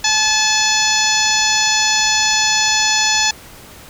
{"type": "harmonic tone", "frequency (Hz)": 863, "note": "A5", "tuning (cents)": -34, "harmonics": [1, 2, 3, 4, 5, 6, 7, 8], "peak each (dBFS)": [-21, -21, -21, -21, -21, -21, -21, -21], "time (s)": [0.04, 3.31], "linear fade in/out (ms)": 5, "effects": ["pink hiss -39 dBFS RMS until 3.89 s"]}